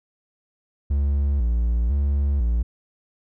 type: tone with vibrato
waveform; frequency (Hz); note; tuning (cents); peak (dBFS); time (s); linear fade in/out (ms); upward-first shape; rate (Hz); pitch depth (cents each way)
triangle; 64; C2; -38; -16; 0.9-2.63; 10; square; 1; 170
effects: none